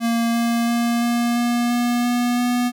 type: tone with pitch steps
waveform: square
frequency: 232 / 233.7 / 235.5 / 237.3 / 239.1 / 240.9 / 242.7 / 244.5 Hz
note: A#3 / A#3 / A#3 / A#3 / A#3 / B3 / B3 / B3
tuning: -8 / +5 / +18 / +31 / +44 / -43 / -30 / -17 cents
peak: -18 dBFS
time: 0-2.72 s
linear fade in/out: 50 ms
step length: 340 ms
effects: none